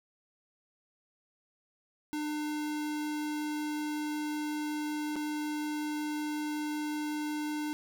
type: tone with dropouts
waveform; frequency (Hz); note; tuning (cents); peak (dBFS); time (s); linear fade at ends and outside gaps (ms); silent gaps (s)
square; 300.9; D4; +42; -33; 2.13-7.73; 0; 5.157-5.163
effects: none